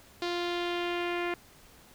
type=tone with low-pass filter sweep; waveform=sawtooth; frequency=349.2 Hz; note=F4; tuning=in tune; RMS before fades=-32 dBFS; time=0.22-1.34 s; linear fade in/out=2 ms; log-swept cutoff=4300 to 2300 Hz; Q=2.4; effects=pink hiss -56 dBFS RMS until 1.94 s